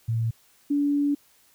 sine tone pair in turn, 114 / 287.3 Hz, A#2 / D4, -38 / -38 cents, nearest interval octave + major third, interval 1600 cents, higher second, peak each -22 / -20 dBFS, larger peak second, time 0.08-0.31 / 0.7-1.15 s, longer second, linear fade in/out 10 ms, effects white hiss -60 dBFS RMS until 1.54 s

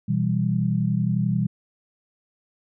sine chord, E minor, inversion second, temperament equal, 123.47 / 164.81 / 196 Hz, B2 / E3 / G3, 0 / 0 / 0 cents, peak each -24 dBFS, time 0.08-1.47 s, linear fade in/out 10 ms, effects none

